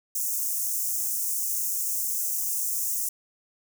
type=high-pass noise; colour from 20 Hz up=white; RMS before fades=-28 dBFS; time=0.15-3.09 s; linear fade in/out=5 ms; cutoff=6000 Hz; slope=48 dB/octave; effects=none